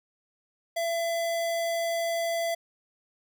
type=tone; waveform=square; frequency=672 Hz; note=E5; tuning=33 cents sharp; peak=-27 dBFS; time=0.76-2.55 s; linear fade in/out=10 ms; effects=none